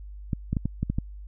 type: clicks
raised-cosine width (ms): 5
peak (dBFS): -13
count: 7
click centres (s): 0.332 / 0.53 / 0.568 / 0.656 / 0.83 / 0.9 / 0.985
effects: added 50 Hz sine -38 dBFS peak until 1.27 s

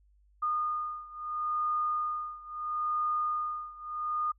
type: beating tone pair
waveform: sine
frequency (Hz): 1223 / 1223.75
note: D#6 / D#6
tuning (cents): -30 / -29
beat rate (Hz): 0.75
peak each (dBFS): -32 / -34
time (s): 0.42-4.32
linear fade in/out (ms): 10
effects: noise-tail reverb RT60 0.1 s tail -26 dB re dry + added 50 Hz sine -61 dBFS peak until 4.38 s

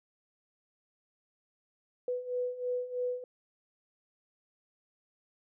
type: beating tone pair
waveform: sine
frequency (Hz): 493.9 / 497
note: B4 / B4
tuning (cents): 0 / +11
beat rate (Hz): 3.1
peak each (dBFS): -37 / -33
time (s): 2.08-3.24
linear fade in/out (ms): 2
effects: none

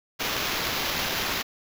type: noise with sample-and-hold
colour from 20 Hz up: blue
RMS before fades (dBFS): -28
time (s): 0.19-1.43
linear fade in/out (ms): 20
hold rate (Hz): 8820
effects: none

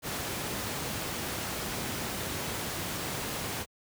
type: noise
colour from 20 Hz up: pink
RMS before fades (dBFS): -34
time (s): 0.02-3.66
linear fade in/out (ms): 50
effects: high-pass 80 Hz 12 dB/octave

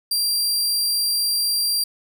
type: tone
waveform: sawtooth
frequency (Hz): 4736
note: D8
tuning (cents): +14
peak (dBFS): -16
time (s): 0.11-1.84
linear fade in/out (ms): 5
effects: none

